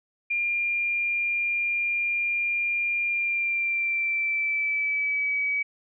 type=tone with pitch glide; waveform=sine; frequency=2400 to 2276 Hz; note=D7 to C#7; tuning=+37 to +45 cents; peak=-23 dBFS; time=0.3-5.63 s; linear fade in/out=10 ms; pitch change=-92 cents; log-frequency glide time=3.07-5.38 s; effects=none